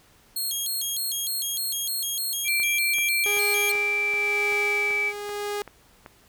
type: tone with vibrato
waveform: 10% pulse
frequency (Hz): 3729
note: A#7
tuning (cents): 0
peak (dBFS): -19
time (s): 0.36-3.72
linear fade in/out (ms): 5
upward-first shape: square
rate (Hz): 3.3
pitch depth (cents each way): 230
type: tone with pitch glide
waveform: sine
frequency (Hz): 2349 to 2305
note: D7 to D7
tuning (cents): 0 to -33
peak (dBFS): -22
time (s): 2.44-5.13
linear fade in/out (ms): 50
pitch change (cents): -33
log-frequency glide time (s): 3.71-5.02
type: click train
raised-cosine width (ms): 0.5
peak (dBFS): -25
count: 10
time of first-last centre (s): 2.6-6.062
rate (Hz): 2.6
type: tone with tremolo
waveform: sawtooth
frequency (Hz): 411.6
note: G#4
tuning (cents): -16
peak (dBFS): -23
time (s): 3.26-5.62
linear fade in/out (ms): 0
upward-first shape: sine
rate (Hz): 0.96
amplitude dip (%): 50
effects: pink hiss -57 dBFS RMS until 6.28 s